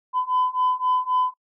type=beating tone pair; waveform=sine; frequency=1007 / 1010.8 Hz; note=B5 / B5; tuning=+33 / +40 cents; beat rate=3.8 Hz; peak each=-22 / -21 dBFS; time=0.13-1.34 s; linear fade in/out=50 ms; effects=noise-tail reverb RT60 0.1 s tail -25 dB re dry + tanh soft clip ceiling -14 dBFS